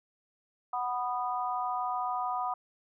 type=harmonic tone; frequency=246.9 Hz; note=B3; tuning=in tune; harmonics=3 / 4 / 5; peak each=-33 / -34 / -35 dBFS; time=0.73-2.54 s; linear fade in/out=5 ms; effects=none